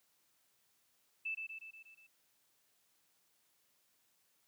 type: tone with echo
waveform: sine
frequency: 2637 Hz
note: E7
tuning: in tune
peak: -36 dBFS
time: 1.25-1.35 s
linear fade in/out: 10 ms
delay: 120 ms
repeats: 6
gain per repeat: -4 dB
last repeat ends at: 2.07 s
effects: white hiss -75 dBFS RMS until 4.47 s + high-pass 80 Hz 12 dB/octave